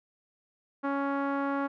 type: tone with low-pass filter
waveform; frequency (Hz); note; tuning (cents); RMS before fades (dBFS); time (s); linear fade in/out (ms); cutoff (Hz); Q
sawtooth; 278.5; C#4; +8; -30; 0.83-1.68; 20; 1300; 2.3
effects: none